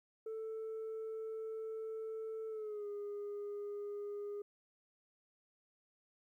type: tone with pitch glide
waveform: sine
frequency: 442.1 to 410.1 Hz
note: A4 to G#4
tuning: +8 to -22 cents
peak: -38 dBFS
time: 0.26-4.42 s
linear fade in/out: 5 ms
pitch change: -130 cents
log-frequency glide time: 2.48-2.87 s
effects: tanh soft clip ceiling -39 dBFS + 13-bit